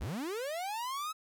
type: linear sweep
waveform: 45% pulse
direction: up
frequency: 38.4 to 1300 Hz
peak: -35 dBFS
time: 0-1.13 s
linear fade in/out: 20 ms
effects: none